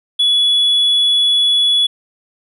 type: tone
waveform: triangle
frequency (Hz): 3400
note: G#7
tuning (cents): +40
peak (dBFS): -8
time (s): 0.19-1.87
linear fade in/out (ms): 10
effects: tanh soft clip ceiling -4 dBFS + resampled to 32000 Hz